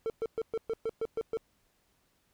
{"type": "tone bursts", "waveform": "triangle", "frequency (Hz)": 450, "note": "A4", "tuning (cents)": 39, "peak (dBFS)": -27, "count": 9, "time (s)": [0.06, 1.371], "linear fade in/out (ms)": 0, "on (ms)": 39, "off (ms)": 120, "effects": ["pink hiss -72 dBFS RMS until 2.33 s"]}